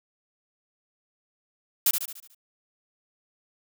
blue noise with echo, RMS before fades -20 dBFS, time 1.86-1.91 s, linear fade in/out 5 ms, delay 73 ms, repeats 6, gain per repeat -6 dB, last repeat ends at 2.348 s, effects none

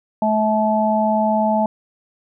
harmonic tone, 216 Hz, A3, 32 cents flat, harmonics 1 / 3 / 4, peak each -19 / -19 / -19 dBFS, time 0.22-1.66 s, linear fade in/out 2 ms, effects none

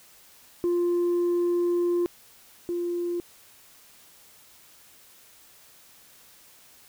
sine tone pair in turn, 349.2 / 348 Hz, F4 / F4, 0 / -6 cents, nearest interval unison, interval 6 cents, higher first, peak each -19 / -25 dBFS, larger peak first, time 0.64-2.06 / 2.69-3.2 s, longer first, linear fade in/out 0 ms, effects tanh soft clip ceiling -20 dBFS + white hiss -54 dBFS RMS until 6.88 s

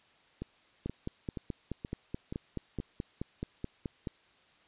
two click trains, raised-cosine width 3 ms, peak -22 / -24 dBFS, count 16 / 6, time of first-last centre 0.86-4.072 / 0.42-2.801 s, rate 4.67 / 2.1 Hz, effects white hiss -64 dBFS RMS until 4.67 s + resampled to 8000 Hz

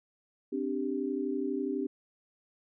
sine chord, C suspended second, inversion none, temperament equal, 261.6 / 293.7 / 392 Hz, C4 / D4 / G4, 0 / 0 / 0 cents, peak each -34 dBFS, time 0.52-1.87 s, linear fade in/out 10 ms, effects none

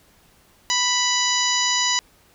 harmonic tone, 987.8 Hz, B5, in tune, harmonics 1 / 2 / 3 / 4 / 5 / 6 / 7, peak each -26 / -26 / -26 / -26 / -26 / -26 / -26 dBFS, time 0.7-1.99 s, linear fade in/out 0 ms, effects pink hiss -56 dBFS RMS until 2.34 s

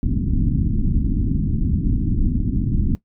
pink low-pass noise, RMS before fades -19 dBFS, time 0.03-2.95 s, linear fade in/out 0 ms, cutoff 290 Hz, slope 48 dB/octave, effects noise-tail reverb RT60 0.1 s tail -18 dB re dry

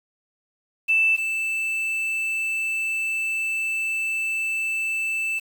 sine / triangle tone pair in turn, 2646 / 2646 Hz, E7 / E7, +6 / +6 cents, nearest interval unison, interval 0 cents, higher neither, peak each -16 / -21 dBFS, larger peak first, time 0.88-1.17 / 1.17-5.4 s, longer second, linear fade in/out 20 ms, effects 7-bit

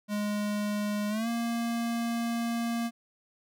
square tone with pitch glide, 207.7 to 233.1 Hz, G#3 to A#3, 0 to 0 cents, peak -29 dBFS, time 0.08-2.91 s, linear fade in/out 50 ms, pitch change +200 cents, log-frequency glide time 1.09-1.28 s, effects none

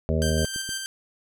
harmonic tone, 79 Hz, D#2, 27 cents sharp, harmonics 1 / 2 / 3 / 5 / 6 / 7 / 8, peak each -24 / -27 / -29 / -31 / -32 / -32 / -33 dBFS, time 0.09-0.45 s, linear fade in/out 0 ms
10% pulse tone with tremolo, 1568 Hz, G6, in tune, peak -19 dBFS, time 0.22-0.86 s, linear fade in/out 0 ms, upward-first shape square, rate 6.3 Hz, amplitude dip 35%
click train, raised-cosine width 3 ms, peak -26 dBFS, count 4, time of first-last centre 0.3-0.691 s, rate 7.67 Hz
effects none

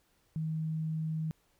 sine tone, 158.3 Hz, D#3, 30 cents sharp, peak -31 dBFS, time 0.36-1.31 s, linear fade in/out 0 ms, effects pink hiss -71 dBFS RMS until 1.59 s

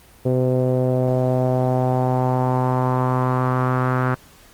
sawtooth tone with low-pass filter sweep, 127.6 Hz, C3, 43 cents flat, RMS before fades -19 dBFS, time 0.25-4.15 s, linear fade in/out 10 ms, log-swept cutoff 480 to 1400 Hz, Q 3.3, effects pink hiss -49 dBFS RMS until 4.53 s + Opus 24 kbps

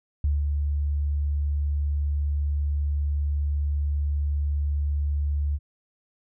sine tone with ADSR envelope, 72.6 Hz, D2, 19 cents flat, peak -19 dBFS, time 0.24-5.59 s, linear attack 3 ms, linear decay 180 ms, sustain -3 dB, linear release 42 ms, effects none

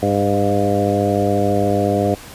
harmonic tone with a mistuned harmonic, 101 Hz, G#2, 48 cents flat, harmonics 1 / 2 / 3 / 4 / 5 / 6 / 7, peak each -22 / -22 / -22 / -22 / -22 / -22 / -22 dBFS, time 0.02-2.15 s, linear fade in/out 10 ms, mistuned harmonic 6, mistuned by +20 cents, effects pink hiss -37 dBFS RMS until 2.34 s + resampled to 32000 Hz

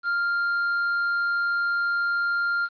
triangle tone with quantisation, 1396.9 Hz, F6, in tune, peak -20 dBFS, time 0.03-2.69 s, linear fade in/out 50 ms, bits 8, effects resampled to 11025 Hz

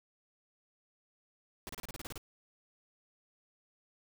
pink noise bursts, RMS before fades -43 dBFS, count 10, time 1.67-2.178 s, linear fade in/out 0 ms, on 22 ms, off 32 ms, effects none

